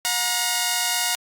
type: tone pair together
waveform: 5% pulse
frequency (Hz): 720.4 / 946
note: F#5 / A#5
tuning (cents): -46 / +25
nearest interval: perfect fourth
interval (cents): 471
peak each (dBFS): -12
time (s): 0.05-1.15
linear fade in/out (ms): 0
effects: Opus 48 kbps